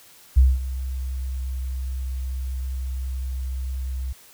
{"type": "tone with ADSR envelope", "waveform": "sine", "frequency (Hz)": 64.7, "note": "C2", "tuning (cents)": -19, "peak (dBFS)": -9, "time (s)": [0.36, 4.13], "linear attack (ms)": 17, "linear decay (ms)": 210, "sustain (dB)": -16, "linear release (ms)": 9, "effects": ["white hiss -50 dBFS RMS until 4.33 s"]}